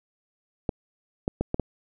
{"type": "clicks", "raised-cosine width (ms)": 2, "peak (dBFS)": -11, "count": 5, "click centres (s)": [0.692, 1.279, 1.41, 1.544, 1.597], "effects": []}